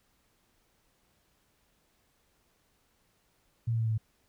sine tone with pitch steps, 115.7 / 114.17 / 112.67 / 111.18 / 109.71 Hz, A#2 / A#2 / A2 / A2 / A2, -13 / -36 / +42 / +18 / -5 cents, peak -26 dBFS, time 3.67-3.98 s, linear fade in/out 10 ms, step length 62 ms, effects pink hiss -71 dBFS RMS until 4.28 s

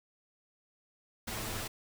pink noise with comb filter, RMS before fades -38 dBFS, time 1.27-1.68 s, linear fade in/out 10 ms, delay 9.2 ms, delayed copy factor +0.75, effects none

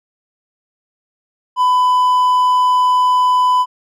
triangle tone, 1001 Hz, B5, 23 cents sharp, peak -8 dBFS, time 1.56-3.66 s, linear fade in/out 50 ms, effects none

